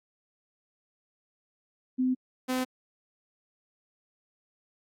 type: tone pair in turn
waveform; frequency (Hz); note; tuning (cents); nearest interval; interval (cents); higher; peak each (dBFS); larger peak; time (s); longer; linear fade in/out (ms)
sine / sawtooth; 255.9 / 255.9; C4 / C4; -38 / -38; unison; 0; neither; -23; neither; 1.98-2.15 / 2.48-2.65; neither; 20
effects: AAC 64 kbps